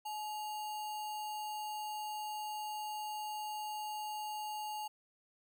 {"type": "tone with sample-and-hold", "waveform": "sine", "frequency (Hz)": 850, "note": "G#5", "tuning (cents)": 40, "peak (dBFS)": -38, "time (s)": [0.05, 4.88], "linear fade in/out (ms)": 10, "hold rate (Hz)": 3675, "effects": []}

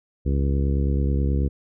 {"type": "harmonic tone", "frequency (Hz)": 69.3, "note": "C#2", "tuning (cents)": 0, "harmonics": [1, 2, 3, 4, 5, 6, 7], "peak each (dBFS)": [-20, -26, -30, -32, -34, -36, -37], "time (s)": [0.25, 1.49], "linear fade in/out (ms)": 20, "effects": []}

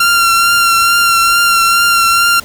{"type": "tone with vibrato", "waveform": "sawtooth", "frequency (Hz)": 1376, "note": "F6", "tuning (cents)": -26, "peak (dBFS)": -4, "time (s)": [0, 2.4], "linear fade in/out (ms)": 5, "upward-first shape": "triangle", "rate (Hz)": 2.3, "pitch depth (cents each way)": 25, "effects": ["pink hiss -34 dBFS RMS until 2.44 s"]}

